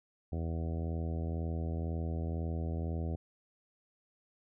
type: harmonic tone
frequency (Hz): 82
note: E2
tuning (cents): -9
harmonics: 1 / 2 / 3 / 4 / 5 / 6 / 7 / 8 / 9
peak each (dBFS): -34 / -40 / -44 / -46 / -48 / -50 / -51 / -52 / -53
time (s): 0.32-3.16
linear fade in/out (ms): 5
effects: none